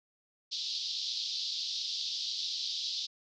pink band-pass noise, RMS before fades -36 dBFS, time 0.51-3.07 s, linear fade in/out 20 ms, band 3500 to 5200 Hz, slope 48 dB/octave, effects none

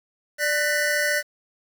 square tone cluster, 590 / 1496 / 1804 / 1976 Hz, D5 / F#6 / A6 / B6, +8 / +19 / +43 / 0 cents, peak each -27 dBFS, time 0.38-1.23 s, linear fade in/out 50 ms, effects 8-bit

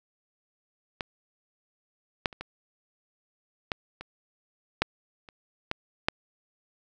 clicks, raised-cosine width 0.3 ms, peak -15 / -8 / -28 / -20 / -12 / -23 / -6 / -30 / -12 / -6 dBFS, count 10, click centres 1.008 / 2.258 / 2.328 / 2.41 / 3.718 / 4.01 / 4.82 / 5.288 / 5.714 / 6.085 s, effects none

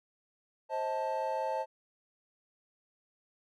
triangle chord, A diminished, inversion first, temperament just, 528 / 633.6 / 880 Hz, C5 / Eb5 / A5, +16 / +31 / 0 cents, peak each -34 / -35 / -32 dBFS, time 0.69-1.66 s, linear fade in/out 50 ms, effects none

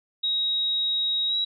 sine tone with pitch glide, 3800 to 3871 Hz, A#7 to B7, +33 to -35 cents, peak -22 dBFS, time 0.23-1.45 s, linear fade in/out 10 ms, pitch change +32 cents, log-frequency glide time 1.28-1.34 s, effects none

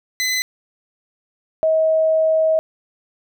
20% pulse / sine tone pair in turn, 2022 / 636.9 Hz, B6 / D#5, +40 / +40 cents, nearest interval octave + minor sixth, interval 2000 cents, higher first, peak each -13 dBFS, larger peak neither, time 0.2-0.42 / 1.63-2.59 s, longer second, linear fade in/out 0 ms, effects none

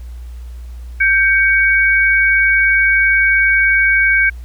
sine tone pair together, 1568 / 2245 Hz, G6 / C#7, 0 / +21 cents, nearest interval tritone, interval 621 cents, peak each -12 dBFS, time 1-4.3 s, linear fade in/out 10 ms, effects added 60 Hz sine -27 dBFS peak until 4.44 s + pink hiss -50 dBFS RMS until 4.44 s

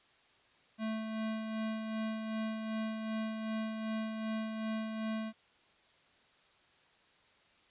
square tone with tremolo, 220 Hz, A3, in tune, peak -34 dBFS, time 0.78-5.33 s, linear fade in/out 50 ms, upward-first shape sine, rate 2.6 Hz, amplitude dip 40%, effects white hiss -66 dBFS RMS until 7.7 s + resampled to 8000 Hz

